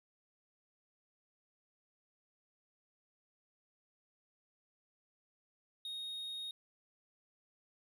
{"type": "tone", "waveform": "triangle", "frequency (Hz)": 3729, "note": "A#7", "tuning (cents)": 0, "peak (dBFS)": -39, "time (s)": [5.85, 6.51], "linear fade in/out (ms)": 2, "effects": []}